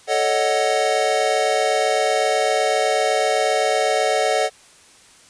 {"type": "chord", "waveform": "square", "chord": "D# half-diminished seventh", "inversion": "second", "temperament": "equal", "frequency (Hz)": [440, 554.4, 622.3, 740], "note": ["A4", "C#5", "D#5", "F#5"], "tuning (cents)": [0, 0, 0, 0], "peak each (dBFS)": [-24, -24, -23, -22], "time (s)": [0.07, 4.5], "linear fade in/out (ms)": 50, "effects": ["white hiss -49 dBFS RMS until 5.29 s", "resampled to 22050 Hz"]}